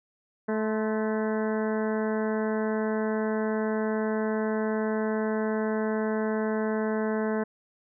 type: harmonic tone with a mistuned harmonic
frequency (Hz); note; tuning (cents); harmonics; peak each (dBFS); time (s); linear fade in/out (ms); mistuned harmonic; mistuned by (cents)
217.5; A3; -20; 1 / 2 / 3 / 4 / 5 / 6 / 7 / 8 / 9; -28 / -29 / -34 / -39 / -40 / -45 / -40 / -43 / -47; 0.48-7.44; 10; 5; -55
effects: none